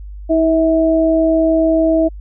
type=tone pair together; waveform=sine; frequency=321.4 / 648.4 Hz; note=E4 / E5; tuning=-44 / -29 cents; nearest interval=octave; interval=1215 cents; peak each=-13 dBFS; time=0.29-2.09 s; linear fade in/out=20 ms; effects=added 50 Hz sine -28 dBFS peak until 2.2 s